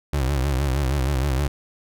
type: tone with vibrato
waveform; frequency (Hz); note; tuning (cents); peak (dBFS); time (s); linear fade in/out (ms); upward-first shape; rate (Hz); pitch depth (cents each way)
30% pulse; 68; C#2; -33; -17; 0.13-1.48; 5; sine; 6.4; 130
effects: none